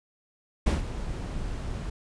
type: noise with ADSR envelope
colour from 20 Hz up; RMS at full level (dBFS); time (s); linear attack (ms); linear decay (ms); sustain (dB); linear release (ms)
brown; -20; 0.66-1.9; 9; 150; -13; 6
effects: resampled to 22050 Hz